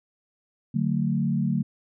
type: chord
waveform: sine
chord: D major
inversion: none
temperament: equal with one note detuned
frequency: 146.83 / 185 / 224.1 Hz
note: D3 / F#3 / A3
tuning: 0 / 0 / +32 cents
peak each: -26 dBFS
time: 0.74-1.63 s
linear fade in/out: 10 ms
effects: none